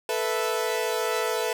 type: chord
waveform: sawtooth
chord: A suspended second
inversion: none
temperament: equal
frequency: 440 / 493.9 / 659.3 Hz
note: A4 / B4 / E5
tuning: 0 / 0 / 0 cents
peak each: -24 / -25 / -27 dBFS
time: 0.09-1.53 s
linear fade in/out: 2 ms
effects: none